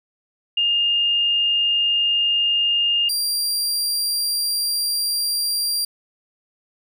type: tone pair in turn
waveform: sine / sawtooth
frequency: 2824 / 4749 Hz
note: F7 / D8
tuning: +19 / +18 cents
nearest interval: major sixth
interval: 899 cents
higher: second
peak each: -16 / -17 dBFS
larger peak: first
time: 0.57-3.09 / 3.09-5.85 s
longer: second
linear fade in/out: 5 ms
effects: none